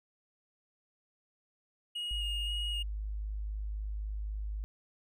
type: tone with vibrato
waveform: triangle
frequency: 2866 Hz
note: F7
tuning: 44 cents sharp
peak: -33 dBFS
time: 1.95-2.83 s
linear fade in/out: 10 ms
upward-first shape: square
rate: 1.9 Hz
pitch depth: 10 cents each way
type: tone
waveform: sine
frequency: 51.91 Hz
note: G#1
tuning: in tune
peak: -34 dBFS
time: 2.11-4.64 s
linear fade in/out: 0 ms
effects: none